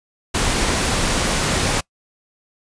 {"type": "noise", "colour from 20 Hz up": "pink", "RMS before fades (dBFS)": -19, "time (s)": [0.34, 1.81], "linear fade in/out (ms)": 10, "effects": ["noise-tail reverb RT60 0.1 s tail -24 dB re dry", "resampled to 22050 Hz"]}